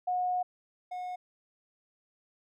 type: tone pair in turn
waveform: sine / triangle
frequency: 726 / 726 Hz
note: F#5 / F#5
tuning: -33 / -33 cents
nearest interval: unison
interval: 0 cents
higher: neither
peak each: -27 / -33 dBFS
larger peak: first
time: 0.07-0.43 / 0.91-1.16 s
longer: first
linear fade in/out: 10 ms
effects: none